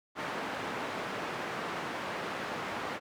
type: band-pass noise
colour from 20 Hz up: white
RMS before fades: -37 dBFS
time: 0.15-3 s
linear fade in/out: 50 ms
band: 150 to 1500 Hz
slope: 12 dB/octave
effects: none